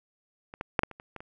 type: clicks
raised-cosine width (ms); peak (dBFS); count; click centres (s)
0.5; -27 / -18 / -7 / -10 / -28 / -29 / -25 / -28; 8; 0.539 / 0.611 / 0.792 / 0.834 / 0.913 / 0.999 / 1.163 / 1.205
effects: none